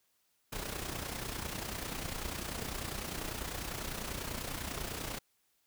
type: noise with amplitude modulation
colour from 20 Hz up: pink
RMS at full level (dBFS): -37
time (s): 0.52-5.19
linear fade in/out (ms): 10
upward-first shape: sine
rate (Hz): 30.1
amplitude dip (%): 60
effects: white hiss -75 dBFS RMS until 5.66 s